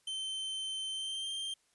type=tone with pitch glide; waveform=45% pulse; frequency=3096 to 3167 Hz; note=G7 to G7; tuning=-22 to +17 cents; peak=-36 dBFS; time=0.07-1.54 s; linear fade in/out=5 ms; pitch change=+39 cents; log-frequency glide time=0.9-1.31 s; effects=white hiss -72 dBFS RMS until 1.74 s + resampled to 24000 Hz